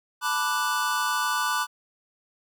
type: chord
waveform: square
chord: B minor seventh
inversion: third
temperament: equal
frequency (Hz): 880 / 987.8 / 1174.7 / 1480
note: A5 / B5 / D6 / F#6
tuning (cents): 0 / 0 / 0 / 0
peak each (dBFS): -34 / -30 / -29 / -29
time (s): 0.21-1.67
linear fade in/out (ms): 50
effects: none